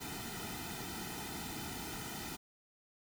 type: noise with comb filter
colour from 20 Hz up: pink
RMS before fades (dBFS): -43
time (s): 0-2.37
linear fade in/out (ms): 20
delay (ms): 1.8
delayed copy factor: -0.85
effects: none